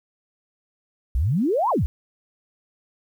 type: exponential two-way sweep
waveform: sine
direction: up then down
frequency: 55 to 1108.7 to 55 Hz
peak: -18 dBFS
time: 1.15-1.86 s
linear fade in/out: 0 ms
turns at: 1.7 s
effects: 9-bit